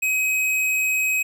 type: tone with hard clipping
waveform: sine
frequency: 2534 Hz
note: D#7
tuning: 31 cents sharp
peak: -20 dBFS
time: 0.02-1.23 s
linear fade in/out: 10 ms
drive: 16 dB
effects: none